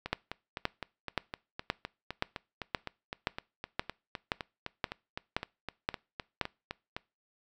two click trains, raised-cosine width 0.3 ms, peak -12 / -20 dBFS, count 13 / 28, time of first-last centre 0.13-6.413 / 0.06-6.965 s, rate 1.91 / 3.91 Hz, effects noise-tail reverb RT60 0.3 s tail -23 dB re dry

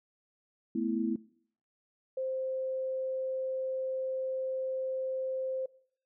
sine chord, A suspended second, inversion none, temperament equal, 220 / 246.9 / 329.6 Hz, A3 / B3 / E4, 0 / 0 / 0 cents, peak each -33 dBFS, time 0.75-1.16 s, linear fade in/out 5 ms
sine tone, 523.3 Hz, C5, in tune, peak -31 dBFS, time 2.17-5.66 s, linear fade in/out 5 ms
effects noise-tail reverb RT60 0.6 s tail -22 dB re dry

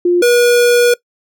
sine / square tone pair in turn, 352.2 / 482.4 Hz, F4 / B4, +15 / -41 cents, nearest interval perfect fourth, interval 544 cents, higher second, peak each -8 dBFS, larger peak neither, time 0.05-0.22 / 0.22-0.94 s, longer second, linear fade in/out 5 ms, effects noise-tail reverb RT60 0.1 s tail -21 dB re dry

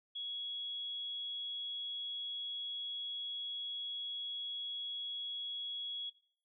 sine tone, 3340 Hz, G#7, 9 cents sharp, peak -39 dBFS, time 0.15-6.1 s, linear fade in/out 10 ms, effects noise-tail reverb RT60 0.5 s tail -17 dB re dry

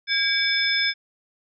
sine tone cluster, 1620 / 2275 / 3532 / 5160 Hz, G#6 / C#7 / A7 / E8, -43 / +44 / +6 / -38 cents, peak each -25 dBFS, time 0.07-0.94 s, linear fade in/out 50 ms, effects none

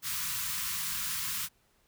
white band-stop noise, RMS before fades -34 dBFS, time 0.02-1.49 s, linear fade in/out 50 ms, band 210 to 960 Hz, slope 96 dB/octave, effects pink hiss -69 dBFS RMS until 1.87 s

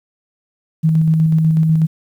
sine tone with tremolo, 159.7 Hz, D#3, 45 cents sharp, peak -9 dBFS, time 0.83-1.87 s, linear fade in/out 20 ms, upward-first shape square, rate 8.1 Hz, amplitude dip 25%, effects 8-bit

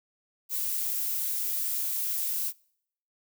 violet noise, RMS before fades -30 dBFS, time 0.49-2.53 s, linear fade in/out 50 ms, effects noise-tail reverb RT60 0.7 s tail -26 dB re dry

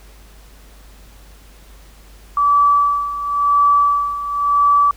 sine tone with tremolo, 1153 Hz, D6, 32 cents flat, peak -9 dBFS, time 2.37-4.91 s, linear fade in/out 2 ms, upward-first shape sine, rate 0.95 Hz, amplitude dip 75%, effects added 50 Hz sine -41 dBFS peak until 4.96 s + pink hiss -48 dBFS RMS until 4.96 s

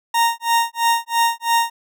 40% pulse tone with tremolo, 928 Hz, A#5, 8 cents flat, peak -12 dBFS, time 0.14-1.7 s, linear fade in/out 5 ms, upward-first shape sine, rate 3 Hz, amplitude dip 100%, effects none

